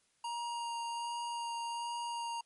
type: tone with vibrato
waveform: square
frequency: 940 Hz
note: A#5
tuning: 14 cents sharp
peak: -37 dBFS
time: 0.24-2.41 s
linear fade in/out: 5 ms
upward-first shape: sine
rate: 1.3 Hz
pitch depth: 11 cents each way
effects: white hiss -73 dBFS RMS until 2.45 s + MP3 48 kbps